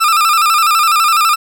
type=tone with vibrato; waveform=40% pulse; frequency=1269 Hz; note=D#6; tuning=34 cents sharp; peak=-8 dBFS; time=0-1.36 s; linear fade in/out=20 ms; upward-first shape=square; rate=12 Hz; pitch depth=79 cents each way; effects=none